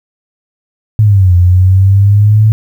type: exponential two-way sweep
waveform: sine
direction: down then up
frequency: 110 to 87.8 to 110 Hz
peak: -3 dBFS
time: 0.99-2.52 s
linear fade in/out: 0 ms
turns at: 1.35 s
effects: 7-bit